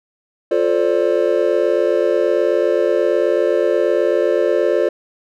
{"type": "chord", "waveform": "triangle", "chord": "D minor seventh", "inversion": "first", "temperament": "just", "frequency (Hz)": [352.4, 440.5, 528.6, 587.3], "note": ["F4", "A4", "C5", "D5"], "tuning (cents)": [16, 2, 18, 0], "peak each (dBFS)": -17, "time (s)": [0.51, 4.89], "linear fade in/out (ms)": 5, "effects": []}